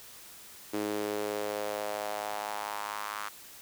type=tone with high-pass filter sweep; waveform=sawtooth; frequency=104.4 Hz; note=G#2; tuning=10 cents sharp; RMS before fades=-35 dBFS; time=0.73-3.29 s; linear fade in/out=10 ms; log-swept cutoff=330 to 1200 Hz; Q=2.9; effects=white hiss -50 dBFS RMS until 3.61 s